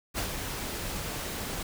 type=noise with ADSR envelope; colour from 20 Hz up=pink; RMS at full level=-30 dBFS; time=0.14-1.63 s; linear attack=40 ms; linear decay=92 ms; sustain=-5 dB; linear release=5 ms; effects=none